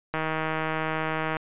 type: click train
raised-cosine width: 0.5 ms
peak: -13 dBFS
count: 195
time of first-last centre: 0.14-1.368 s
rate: 158 Hz
effects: resampled to 8000 Hz